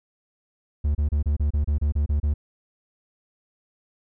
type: tone bursts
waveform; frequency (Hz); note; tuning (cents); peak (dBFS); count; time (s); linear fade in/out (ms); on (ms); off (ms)
triangle; 73.42; D2; 0; -17; 11; 0.84-2.34; 10; 110; 29
effects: none